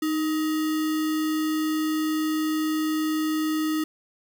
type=tone with sample-and-hold; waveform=sine; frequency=311.1 Hz; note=D#4; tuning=in tune; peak=-22 dBFS; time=0.02-3.84 s; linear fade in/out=5 ms; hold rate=1575 Hz; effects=none